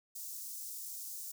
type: high-pass noise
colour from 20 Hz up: white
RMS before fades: -44 dBFS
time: 0.15-1.32 s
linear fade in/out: 10 ms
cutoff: 5600 Hz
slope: 24 dB/octave
effects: none

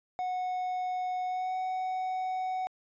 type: tone with pitch glide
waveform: triangle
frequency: 734 to 745.5 Hz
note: F#5 to F#5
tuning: -14 to +13 cents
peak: -28 dBFS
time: 0.19-2.67 s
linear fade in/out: 0 ms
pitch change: +27 cents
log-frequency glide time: 1.26-1.55 s
effects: resampled to 16000 Hz

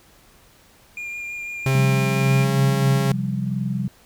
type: tone with vibrato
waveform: triangle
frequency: 2408 Hz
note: D7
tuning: 43 cents sharp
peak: -27 dBFS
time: 0.97-2.44 s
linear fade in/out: 2 ms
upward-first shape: sine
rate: 6 Hz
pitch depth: 12 cents each way
type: tone with pitch glide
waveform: 45% pulse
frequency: 133.4 to 136.05 Hz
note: C3 to C#3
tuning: +34 to -32 cents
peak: -17 dBFS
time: 1.66-3.12 s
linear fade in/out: 2 ms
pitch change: +34 cents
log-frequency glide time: 2.07-2.54 s
type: chord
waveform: sine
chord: C suspended fourth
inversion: none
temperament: equal with one note detuned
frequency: 132.18 / 174.61 / 196 Hz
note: C3 / F3 / G3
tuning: +18 / 0 / 0 cents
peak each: -25 / -28 / -25 dBFS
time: 1.75-3.88 s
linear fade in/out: 2 ms
effects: pink hiss -53 dBFS RMS until 4.05 s

